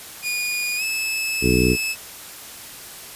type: tone with pitch glide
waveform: sawtooth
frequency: 2446 to 2606 Hz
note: D#7 to E7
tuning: -30 to -20 cents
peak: -19 dBFS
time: 0.22-1.96 s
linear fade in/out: 50 ms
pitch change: +110 cents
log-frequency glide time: 0.77-0.83 s
type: harmonic tone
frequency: 61.74 Hz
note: B1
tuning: in tune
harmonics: 1 / 2 / 3 / 4 / 5 / 6 / 7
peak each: -23 / -23 / -23 / -23 / -23 / -23 / -23 dBFS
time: 1.41-1.77 s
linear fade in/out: 50 ms
effects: white hiss -38 dBFS RMS until 3.15 s + resampled to 32000 Hz